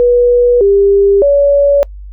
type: tone with pitch steps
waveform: sine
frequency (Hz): 486.2 / 398.9 / 567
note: B4 / G4 / C#5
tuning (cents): -27 / +30 / +39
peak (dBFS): -5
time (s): 0-1.83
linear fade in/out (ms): 0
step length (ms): 610
effects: noise-tail reverb RT60 0.1 s tail -25 dB re dry + added 49 Hz sine -26 dBFS peak until 2.12 s